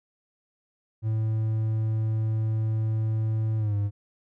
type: tone with pitch glide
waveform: triangle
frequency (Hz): 110 to 102.04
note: A2 to G#2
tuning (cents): 0 to -30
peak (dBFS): -21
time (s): 1.02-3.91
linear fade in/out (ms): 50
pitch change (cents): -130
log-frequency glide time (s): 3.58-3.75
effects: none